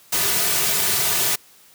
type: noise with comb filter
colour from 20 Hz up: white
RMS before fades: -20 dBFS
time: 0.12-1.36 s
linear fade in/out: 10 ms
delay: 3.7 ms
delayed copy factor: -0.8
effects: white hiss -51 dBFS RMS until 1.74 s + high-pass 80 Hz 12 dB/octave